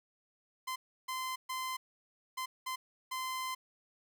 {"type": "tone bursts at uneven times", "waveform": "sawtooth", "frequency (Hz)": 1034, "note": "C6", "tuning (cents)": -21, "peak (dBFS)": -32, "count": 6, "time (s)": [[0.67, 0.76], [1.08, 1.36], [1.49, 1.77], [2.37, 2.46], [2.66, 2.76], [3.11, 3.55]], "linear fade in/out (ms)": 10, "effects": []}